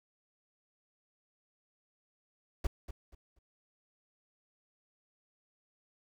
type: noise with echo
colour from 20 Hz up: brown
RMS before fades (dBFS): -30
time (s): 2.64-2.67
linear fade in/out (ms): 5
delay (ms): 240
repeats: 3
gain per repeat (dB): -12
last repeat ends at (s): 3.39
effects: none